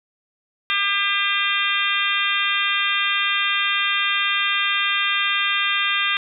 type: harmonic tone with a mistuned harmonic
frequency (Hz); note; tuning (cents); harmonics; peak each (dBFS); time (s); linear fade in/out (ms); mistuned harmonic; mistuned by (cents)
400.9; G4; +39; 3 / 4 / 5 / 6 / 7 / 8 / 9; -26 / -26 / -26 / -26 / -26 / -26 / -26; 0.7-6.17; 0; 7; -50
effects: none

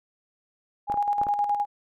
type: tone with tremolo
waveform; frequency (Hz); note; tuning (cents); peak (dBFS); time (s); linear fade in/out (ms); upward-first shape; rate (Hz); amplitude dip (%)
sine; 821; G#5; -20; -20; 0.87-1.66; 50; square; 9.6; 50
type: clicks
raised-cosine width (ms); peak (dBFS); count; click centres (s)
1; -20; 4; 0.899 / 0.942 / 1.215 / 1.268
effects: none

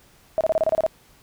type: tone bursts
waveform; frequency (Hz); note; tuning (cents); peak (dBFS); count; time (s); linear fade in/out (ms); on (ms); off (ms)
sine; 640; D#5; +49; -16; 9; 0.38-0.864; 0; 28; 29
effects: pink hiss -55 dBFS RMS until 1.22 s

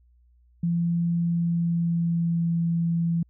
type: tone with pitch glide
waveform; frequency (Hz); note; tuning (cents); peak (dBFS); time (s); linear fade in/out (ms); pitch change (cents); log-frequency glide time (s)
sine; 170.3 to 168.05; F3 to E3; -43 to +34; -21; 0.63-3.23; 5; -23; 1.16-2.5
effects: added 60 Hz sine -56 dBFS peak until 3.29 s

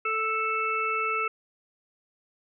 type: harmonic tone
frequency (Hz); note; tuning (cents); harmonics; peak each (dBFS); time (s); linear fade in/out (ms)
440; A4; 0; 1 / 3 / 5 / 6; -34 / -27 / -34 / -31; 0.05-1.28; 5
effects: none

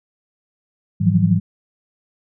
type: tone cluster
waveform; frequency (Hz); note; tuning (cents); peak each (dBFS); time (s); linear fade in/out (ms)
sine; 105.1 / 163 / 174.9 / 187.6; G#2 / E3 / F3 / F#3; +21 / -19 / +3 / +24; -18; 1-1.4; 20
effects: none

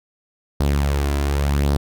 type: tone with flanger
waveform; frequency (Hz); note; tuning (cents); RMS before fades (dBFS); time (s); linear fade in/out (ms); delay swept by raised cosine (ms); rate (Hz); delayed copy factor
sawtooth; 71; C#2; +42; -19; 0.6-1.77; 5; 0.2 to 3; 0.89; +0.5
effects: none

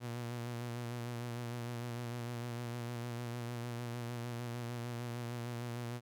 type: tone with vibrato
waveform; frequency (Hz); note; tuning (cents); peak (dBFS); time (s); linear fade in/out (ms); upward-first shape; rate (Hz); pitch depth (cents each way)
sawtooth; 119.6; A#2; +45; -35; 0-6.01; 50; sine; 6.6; 35
effects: none

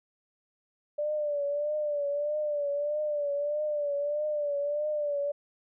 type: tone with vibrato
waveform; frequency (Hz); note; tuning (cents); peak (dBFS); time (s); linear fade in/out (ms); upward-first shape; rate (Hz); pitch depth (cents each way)
sine; 587.3; D5; 0; -27; 0.98-5.32; 10; triangle; 1.6; 64
effects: none

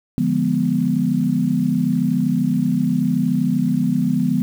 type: chord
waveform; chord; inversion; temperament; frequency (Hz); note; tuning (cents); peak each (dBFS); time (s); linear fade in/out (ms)
sine; D diminished seventh; none; equal; 146.83 / 174.61 / 207.7 / 246.9; D3 / F3 / Ab3 / Cb4; 0 / 0 / 0 / 0; -24 / -21 / -22 / -19; 0.18-4.42; 0
effects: 7-bit

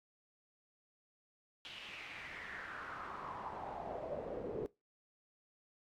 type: noise with band-pass filter sweep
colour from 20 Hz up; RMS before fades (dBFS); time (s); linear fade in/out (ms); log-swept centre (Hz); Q
brown; -45; 1.65-4.66; 0; 3200 to 410; 4.3
effects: noise-tail reverb RT60 0.2 s tail -19 dB re dry + AAC 64 kbps

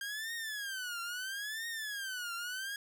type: tone with vibrato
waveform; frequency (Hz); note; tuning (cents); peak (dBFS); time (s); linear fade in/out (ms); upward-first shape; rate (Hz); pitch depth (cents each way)
sawtooth; 1600; G6; +35; -34; 0.01-2.76; 2; triangle; 0.75; 270
effects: none

